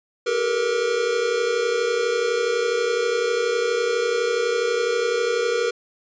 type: tone cluster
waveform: square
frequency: 388.8 / 444.1 / 476.2 Hz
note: G4 / A4 / A#4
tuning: -14 / +16 / +37 cents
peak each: -29 / -27 / -22 dBFS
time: 0.26-5.71 s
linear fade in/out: 10 ms
effects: resampled to 16000 Hz